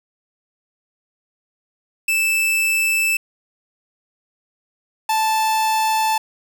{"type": "tone pair in turn", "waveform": "45% pulse", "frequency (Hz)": [2637, 877.7], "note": ["E7", "A5"], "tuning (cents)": [0, -5], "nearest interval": "octave + perfect fifth", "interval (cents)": 1905, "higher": "first", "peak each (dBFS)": -16, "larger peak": "neither", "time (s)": [[2.08, 3.17], [5.09, 6.18]], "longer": "neither", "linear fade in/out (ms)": 5, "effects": ["7-bit"]}